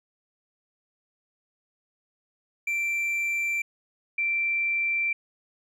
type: tone pair in turn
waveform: triangle / sine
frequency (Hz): 2349 / 2349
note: D7 / D7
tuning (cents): 0 / 0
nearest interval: unison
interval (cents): 0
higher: neither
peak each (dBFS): -23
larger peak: neither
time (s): 2.67-3.62 / 4.18-5.13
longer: neither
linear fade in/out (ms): 5
effects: none